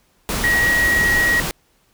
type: tone in noise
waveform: sine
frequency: 1903 Hz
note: A#6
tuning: 35 cents sharp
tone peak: -14 dBFS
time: 0.44-1.4 s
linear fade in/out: 0 ms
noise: pink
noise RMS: -23 dBFS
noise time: 0.29-1.51 s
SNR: +6 dB
effects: pink hiss -60 dBFS RMS until 1.93 s